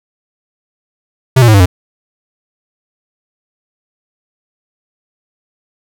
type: tone with pitch steps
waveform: square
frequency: 130.81 / 119.26 / 108.73 / 99.14 / 90.38 Hz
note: C3 / A#2 / A2 / G2 / F#2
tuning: 0 / +40 / -20 / +20 / -40 cents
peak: -4 dBFS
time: 1.36-1.66 s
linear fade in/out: 10 ms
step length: 60 ms
effects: none